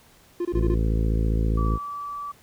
triangle tone bursts, 349.4 Hz, F4, 1 cent sharp, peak -21 dBFS, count 5, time 0.4-0.747 s, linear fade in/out 5 ms, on 51 ms, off 23 ms
harmonic tone, 55 Hz, A1, in tune, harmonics 1 / 2 / 3 / 4 / 5 / 6 / 7 / 8 / 9, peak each -21 / -27 / -31 / -33 / -35 / -37 / -38 / -39 / -40 dBFS, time 0.52-1.79 s, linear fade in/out 50 ms
sine tone, 1155 Hz, D6, 29 cents flat, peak -30 dBFS, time 1.57-2.32 s, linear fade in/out 10 ms
effects pink hiss -55 dBFS RMS until 2.42 s

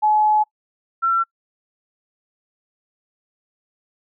sine tone pair in turn, 852 / 1352.5 Hz, G#5 / E6, +44 / +44 cents, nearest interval minor sixth, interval 800 cents, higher second, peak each -13 / -15 dBFS, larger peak first, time 0.02-0.44 / 1.02-1.24 s, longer first, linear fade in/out 20 ms, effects noise-tail reverb RT60 0.1 s tail -25 dB re dry

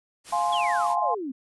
white noise, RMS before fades -41 dBFS, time 0.24-0.96 s, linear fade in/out 50 ms
sine chord, F minor, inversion none, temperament just, 698.5 / 838.1 / 1047.7 Hz, F5 / Ab5 / C6, 0 / +16 / +2 cents, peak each -26 dBFS, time 0.32-1.15 s, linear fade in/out 10 ms
sine exponential sweep, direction down, 3498 to 246.9 Hz, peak -29 dBFS, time 0.52-1.32 s, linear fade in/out 10 ms
effects resampled to 24000 Hz

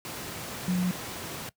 sine tone in noise, 181 Hz, F#3, 38 cents flat, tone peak -23 dBFS, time 0.68-0.91 s, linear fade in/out 0 ms, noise pink, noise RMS -37 dBFS, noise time 0.05-1.49 s, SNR +11 dB, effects noise-tail reverb RT60 0.1 s tail -20 dB re dry + high-pass 100 Hz 12 dB/octave

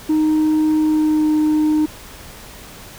sine tone with pitch glide, 309.8 to 306.4 Hz, D#4 to D#4, -7 to -27 cents, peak -10 dBFS, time 0.09-1.86 s, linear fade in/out 10 ms, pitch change -20 cents, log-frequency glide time 0.8-1.37 s, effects tanh soft clip ceiling -12 dBFS + pink hiss -38 dBFS RMS until 2.98 s

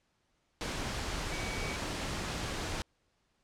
sine tone in noise, 2273 Hz, C#7, 43 cents sharp, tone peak -42 dBFS, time 1.32-1.76 s, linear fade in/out 0 ms, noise pink, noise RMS -36 dBFS, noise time 0.61-2.82 s, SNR -9 dB, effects pink hiss -75 dBFS RMS until 3.43 s + low-pass 7000 Hz 12 dB/octave

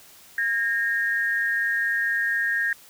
sine tone pair together, 1624 / 1848.2 Hz, G#6 / A#6, -39 / -15 cents, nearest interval major second, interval 224 cents, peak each -24 dBFS, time 0.38-2.73 s, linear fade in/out 2 ms, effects white hiss -50 dBFS RMS until 2.89 s

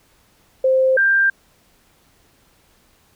sine tone pair in turn, 523.3 / 1586.3 Hz, C5 / G6, 0 / +20 cents, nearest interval octave + perfect fifth, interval 1920 cents, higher second, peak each -12 dBFS, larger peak neither, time 0.64-0.97 / 0.97-1.3 s, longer neither, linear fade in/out 5 ms, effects pink hiss -57 dBFS RMS until 3.15 s

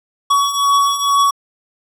square beating tone pair, 1124 / 1126.2 Hz, C#6 / C#6, +24 / +27 cents, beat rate 2.2 Hz, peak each -19 / -14 dBFS, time 0.3-1.31 s, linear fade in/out 10 ms, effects low-pass 12000 Hz 12 dB/octave

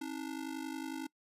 square ring-modulated tone, 293.7 Hz, D4, in tune, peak -36 dBFS, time 0.01-1.07 s, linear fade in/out 5 ms, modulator 25.5 Hz, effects noise-tail reverb RT60 0.1 s tail -22 dB re dry + resampled to 32000 Hz

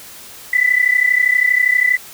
sine tone pair together, 1975.5 / 2008 Hz, B6 / B6, 0 / +28 cents, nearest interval unison, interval 28 cents, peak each -14 dBFS, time 0.53-1.97 s, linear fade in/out 5 ms, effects white hiss -37 dBFS RMS until 2.13 s

